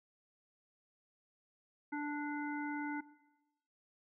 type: harmonic tone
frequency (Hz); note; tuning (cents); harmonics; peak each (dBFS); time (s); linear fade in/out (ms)
293.7; D4; 0; 1 / 3 / 5 / 7; -38 / -43 / -45 / -48; 1.92-3.01; 10
effects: noise-tail reverb RT60 1.0 s tail -18 dB re dry